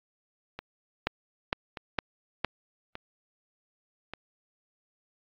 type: two click trains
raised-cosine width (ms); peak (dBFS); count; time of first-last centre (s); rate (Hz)
0.3; -21 / -9; 4 / 4; 0.59-4.136 / 1.07-2.446; 0.846 / 2.18
effects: low-pass 4000 Hz 12 dB/octave + AAC 64 kbps